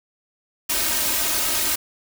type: noise with comb filter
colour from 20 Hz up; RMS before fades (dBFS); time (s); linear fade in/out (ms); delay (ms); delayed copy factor
white; -22; 0.69-1.76; 10; 3.2; +1
effects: none